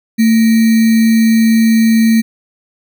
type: tone with sample-and-hold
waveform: sine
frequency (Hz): 224.5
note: A3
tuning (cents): +35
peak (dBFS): -6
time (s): 0.18-2.22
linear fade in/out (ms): 20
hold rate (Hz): 2100
effects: none